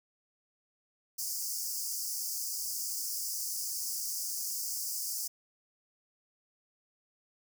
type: high-pass noise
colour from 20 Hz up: pink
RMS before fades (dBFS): -36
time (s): 1.18-5.28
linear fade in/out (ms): 10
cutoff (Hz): 4800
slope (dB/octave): 96
effects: none